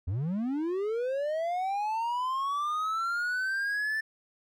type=linear sweep; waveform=triangle; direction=up; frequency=79.6 to 1773 Hz; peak=-26 dBFS; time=0.07-4.01 s; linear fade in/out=10 ms; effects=none